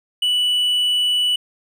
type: tone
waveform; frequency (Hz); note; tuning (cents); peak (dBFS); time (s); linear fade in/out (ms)
triangle; 2960; F#7; 0; -14; 0.22-1.36; 5
effects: none